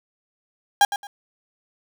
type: tone with echo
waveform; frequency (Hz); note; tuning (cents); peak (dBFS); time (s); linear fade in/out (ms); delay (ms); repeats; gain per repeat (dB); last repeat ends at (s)
35% pulse; 810; G#5; -43; -10; 0.81-0.85; 2; 110; 2; -12; 1.07
effects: none